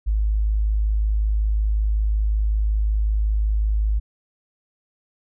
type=tone; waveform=sine; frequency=52.7 Hz; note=G#1; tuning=26 cents sharp; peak=-17 dBFS; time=0.06-4 s; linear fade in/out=20 ms; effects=none